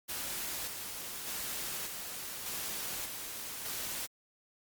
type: noise with tremolo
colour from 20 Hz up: white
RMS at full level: -38 dBFS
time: 0.08-4.07 s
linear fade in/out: 20 ms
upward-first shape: square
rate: 0.84 Hz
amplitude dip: 35%
effects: Opus 48 kbps